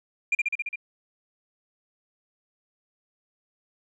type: tone with echo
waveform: sine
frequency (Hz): 2400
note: D7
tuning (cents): +37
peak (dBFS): -17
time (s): 0.32-0.35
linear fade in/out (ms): 5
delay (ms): 68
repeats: 6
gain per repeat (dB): -2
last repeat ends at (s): 0.758
effects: tanh soft clip ceiling -18 dBFS